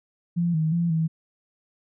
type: tone with pitch steps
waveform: sine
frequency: 171.9 / 157.9 / 170.5 / 161.2 Hz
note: F3 / D#3 / F3 / E3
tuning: -27 / +26 / -41 / -38 cents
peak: -20 dBFS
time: 0.36-1.08 s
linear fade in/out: 20 ms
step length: 180 ms
effects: none